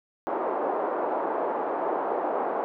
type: band-pass noise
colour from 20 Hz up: white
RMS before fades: -28 dBFS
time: 0.27-2.64 s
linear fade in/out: 0 ms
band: 330 to 930 Hz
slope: 24 dB/octave
effects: none